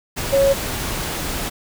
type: tone in noise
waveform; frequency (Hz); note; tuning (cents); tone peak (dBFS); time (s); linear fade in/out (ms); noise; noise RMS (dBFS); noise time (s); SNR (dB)
sine; 550; C#5; -14; -12; 0.32-0.54; 20; pink; -25; 0.16-1.5; +10
effects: none